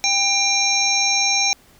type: harmonic tone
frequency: 795 Hz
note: G5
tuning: 24 cents sharp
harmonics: 1 / 3 / 5 / 7 / 8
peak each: -25 / -21 / -23 / -21 / -22 dBFS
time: 0.04-1.53 s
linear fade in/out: 0 ms
effects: pink hiss -52 dBFS RMS until 1.79 s